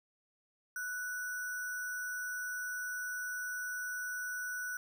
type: tone with sample-and-hold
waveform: sine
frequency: 1480 Hz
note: F#6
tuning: in tune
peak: -36 dBFS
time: 0.76-4.77 s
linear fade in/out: 2 ms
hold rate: 7350 Hz
effects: none